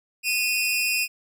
sawtooth tone pair together, 2489 / 2703 Hz, D#7 / E7, 0 / +43 cents, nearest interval minor second, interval 143 cents, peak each -20 / -23 dBFS, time 0.23-1.08 s, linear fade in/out 50 ms, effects none

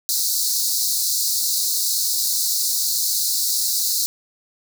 pink high-pass noise, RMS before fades -21 dBFS, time 0.09-4.06 s, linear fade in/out 0 ms, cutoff 4000 Hz, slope 96 dB/octave, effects none

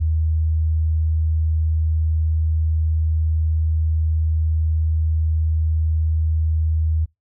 sine tone, 79.2 Hz, D#2, 31 cents sharp, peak -16 dBFS, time 0-7.06 s, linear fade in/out 20 ms, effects noise-tail reverb RT60 0.2 s tail -25 dB re dry

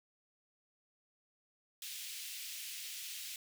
pink high-pass noise, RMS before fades -45 dBFS, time 1.82-3.36 s, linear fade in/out 2 ms, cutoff 2500 Hz, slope 24 dB/octave, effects none

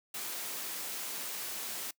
white noise, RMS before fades -39 dBFS, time 0.14-1.91 s, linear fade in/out 5 ms, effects noise-tail reverb RT60 0.1 s tail -23 dB re dry + high-pass 200 Hz 12 dB/octave

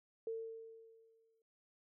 sine tone with exponential decay, 450.8 Hz, A4, 42 cents sharp, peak -37 dBFS, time 0.27-1.42 s, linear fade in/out 2 ms, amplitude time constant 250 ms, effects none

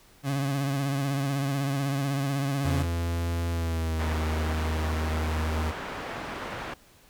30% pulse tone with vibrato, 138.59 Hz, C#3, in tune, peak -23 dBFS, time 0.23-2.86 s, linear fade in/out 50 ms, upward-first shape triangle, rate 16 Hz, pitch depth 62 cents each way
45% pulse tone with pitch glide, 84.8 to 78.67 Hz, E2 to D#2, +50 to +20 cents, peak -26 dBFS, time 2.64-5.72 s, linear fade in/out 20 ms, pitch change -130 cents, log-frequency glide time 3.49-4.08 s
white low-pass noise, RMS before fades -36 dBFS, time 3.99-6.74 s, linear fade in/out 5 ms, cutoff 1500 Hz, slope 12 dB/octave
effects pink hiss -57 dBFS RMS until 7.09 s

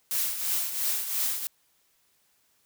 blue noise with tremolo, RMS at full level -26 dBFS, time 0.11-1.47 s, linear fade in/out 0 ms, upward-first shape triangle, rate 2.9 Hz, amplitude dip 65%, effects white hiss -68 dBFS RMS until 2.65 s

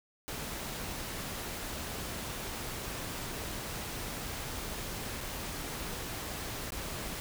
pink noise with dropouts, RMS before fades -39 dBFS, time 0.28-7.2 s, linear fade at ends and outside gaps 0 ms, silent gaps 5.206-5.21 / 6.705-6.721 s, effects none

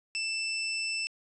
25% pulse tone, 2653 Hz, E7, 10 cents sharp, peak -26 dBFS, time 0.15-1.07 s, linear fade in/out 0 ms, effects resampled to 22050 Hz

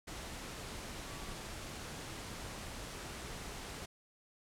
sine tone in noise, 1140 Hz, C#6, 48 cents sharp, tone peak -56 dBFS, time 1.06-1.36 s, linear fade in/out 10 ms, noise pink, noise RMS -45 dBFS, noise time 0.07-3.86 s, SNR -14 dB, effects low-pass 10000 Hz 12 dB/octave

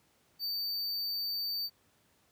square tone, 4595 Hz, D8, 39 cents flat, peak -33 dBFS, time 0.39-1.7 s, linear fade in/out 50 ms, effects pink hiss -69 dBFS RMS until 2.31 s + high-pass 80 Hz 12 dB/octave

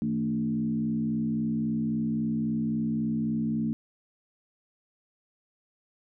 sine tone with frequency modulation, 223.7 Hz, A3, 29 cents sharp, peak -25 dBFS, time 0.02-3.73 s, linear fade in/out 0 ms, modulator 63.7 Hz, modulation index 0.88, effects none

